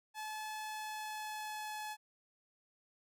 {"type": "tone with pitch glide", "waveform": "sawtooth", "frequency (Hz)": [861, 853.6], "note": ["A5", "G#5"], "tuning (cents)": [-38, 47], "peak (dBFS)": -37, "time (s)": [0.14, 1.97], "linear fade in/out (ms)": 50, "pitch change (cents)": -15, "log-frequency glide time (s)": [0.62, 1.79], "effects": []}